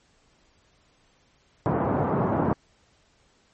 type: band-pass noise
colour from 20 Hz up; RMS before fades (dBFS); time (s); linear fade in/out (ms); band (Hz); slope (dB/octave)
pink; -24; 1.66-2.53; 0; 100 to 1100; 24
effects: pink hiss -63 dBFS RMS until 3.53 s + MP3 32 kbps

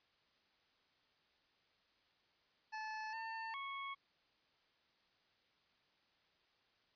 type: tone with pitch steps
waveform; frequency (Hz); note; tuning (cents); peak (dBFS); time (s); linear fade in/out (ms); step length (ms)
25% pulse; 869 / 898 / 1103; A5 / A5 / C#6; -22 / +35 / -9; -39; 2.72-3.95; 20; 410
effects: white hiss -75 dBFS RMS until 6.95 s + resampled to 11025 Hz

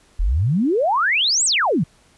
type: exponential two-way sweep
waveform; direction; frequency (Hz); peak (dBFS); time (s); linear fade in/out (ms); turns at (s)
sine; up then down; 36.71 to 8550 to 132.1; -15; 0.19-1.84; 10; 1.45
effects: pink hiss -55 dBFS RMS until 2.17 s + resampled to 24000 Hz

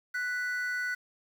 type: tone pair together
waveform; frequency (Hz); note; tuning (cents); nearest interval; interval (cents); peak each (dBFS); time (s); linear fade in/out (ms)
triangle; 1482.1 / 1975; F#6 / B6; +2 / 0; perfect fourth; 498; -29 / -35; 0.14-0.95; 10
effects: 9-bit

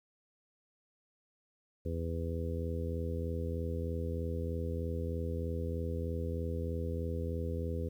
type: harmonic tone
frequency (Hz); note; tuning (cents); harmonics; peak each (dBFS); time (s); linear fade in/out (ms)
83.2; E2; +17; 1 / 2 / 3 / 4 / 5 / 6; -35 / -42 / -43 / -47 / -43 / -42; 1.85-7.89; 10
effects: 11-bit

